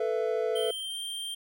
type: chord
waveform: triangle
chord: A suspended second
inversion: none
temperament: equal with one note detuned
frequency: 440 / 493.9 / 667.7 Hz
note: A4 / B4 / E5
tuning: 0 / 0 / +22 cents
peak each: -27 / -29 / -31 dBFS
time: 0-0.71 s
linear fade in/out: 5 ms
type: tone with pitch glide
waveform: square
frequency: 3136 to 3167 Hz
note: G7 to G7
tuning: 0 to +17 cents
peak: -34 dBFS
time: 0.55-1.35 s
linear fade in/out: 10 ms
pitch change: +17 cents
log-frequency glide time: 0.77-1 s
effects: none